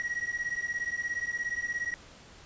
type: beating tone pair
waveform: triangle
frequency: 1900 / 1917 Hz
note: A#6 / A#6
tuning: +33 / +48 cents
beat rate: 17 Hz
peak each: -32 / -32 dBFS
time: 0-1.94 s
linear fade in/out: 0 ms
effects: pink hiss -52 dBFS RMS until 2.45 s + resampled to 16000 Hz